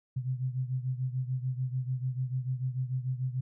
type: beating tone pair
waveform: sine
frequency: 126.7 / 133.5 Hz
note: B2 / C3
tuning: +45 / +35 cents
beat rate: 6.8 Hz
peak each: -31 / -35 dBFS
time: 0.16-3.41 s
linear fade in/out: 10 ms
effects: none